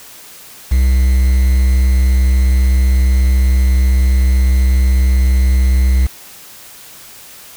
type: tone with quantisation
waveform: triangle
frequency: 64 Hz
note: C2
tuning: 38 cents flat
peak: -6 dBFS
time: 0.71-6.07 s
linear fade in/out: 10 ms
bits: 5
effects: white hiss -37 dBFS RMS until 7.56 s